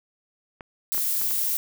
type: clicks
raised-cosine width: 0.5 ms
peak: -23 dBFS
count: 5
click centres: 0.608 / 0.947 / 0.979 / 1.215 / 1.311 s
type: noise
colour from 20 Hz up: violet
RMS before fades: -25 dBFS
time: 0.92-1.57 s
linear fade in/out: 0 ms
effects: none